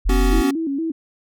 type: tone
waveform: sine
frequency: 43.79 Hz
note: F1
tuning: 5 cents sharp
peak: -14 dBFS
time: 0.05-0.42 s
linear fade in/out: 20 ms
type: chord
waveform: square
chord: B suspended second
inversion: none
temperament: equal with one note detuned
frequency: 246.9 / 277.2 / 376.5 Hz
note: B3 / C#4 / F#4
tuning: 0 / 0 / +30 cents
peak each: -24 dBFS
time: 0.09-0.51 s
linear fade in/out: 5 ms
type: tone with vibrato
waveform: sine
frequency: 300.5 Hz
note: D4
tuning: 40 cents sharp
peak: -20 dBFS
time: 0.32-0.92 s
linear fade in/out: 10 ms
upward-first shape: square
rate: 4.3 Hz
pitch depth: 140 cents each way
effects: none